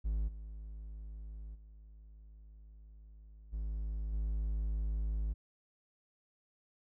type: tone with level steps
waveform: triangle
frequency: 52.9 Hz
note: G#1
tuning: 33 cents sharp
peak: -29 / -41 / -50 / -33 / -30 dBFS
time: 0.04-5.34 s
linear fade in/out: 20 ms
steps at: 0.27 / 1.54 / 3.52 / 4.12 s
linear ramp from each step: 20 ms
effects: none